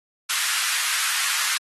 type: high-pass noise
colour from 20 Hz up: pink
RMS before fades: -24 dBFS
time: 0.29-1.58 s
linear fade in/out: 10 ms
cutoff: 1300 Hz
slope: 24 dB/octave
effects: AAC 32 kbps